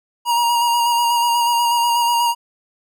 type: tone with vibrato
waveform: square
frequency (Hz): 946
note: A#5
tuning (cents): +25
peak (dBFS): -15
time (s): 0.25-2.35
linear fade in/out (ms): 50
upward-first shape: square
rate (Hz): 8.2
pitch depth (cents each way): 19
effects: none